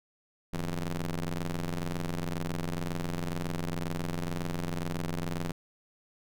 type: ring-modulated tone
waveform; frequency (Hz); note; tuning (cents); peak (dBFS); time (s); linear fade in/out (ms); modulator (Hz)
sawtooth; 87.31; F2; 0; -24; 0.53-5.52; 5; 76.3
effects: none